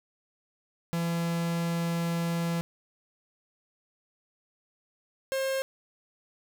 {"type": "tone pair in turn", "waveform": "45% pulse", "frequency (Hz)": [168.7, 534.1], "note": ["E3", "C5"], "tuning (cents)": [40, 36], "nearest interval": "octave + minor sixth", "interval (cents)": 1996, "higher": "second", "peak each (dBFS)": -27, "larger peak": "neither", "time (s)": [[0.93, 2.61], [5.32, 5.62]], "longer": "first", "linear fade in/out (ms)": 0, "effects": []}